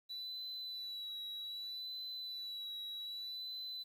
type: tone with vibrato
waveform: triangle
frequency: 3951 Hz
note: B7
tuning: in tune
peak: -40 dBFS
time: 0.09-3.84 s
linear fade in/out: 20 ms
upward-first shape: sine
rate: 0.64 Hz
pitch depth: 33 cents each way
effects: tanh soft clip ceiling -36 dBFS + 11-bit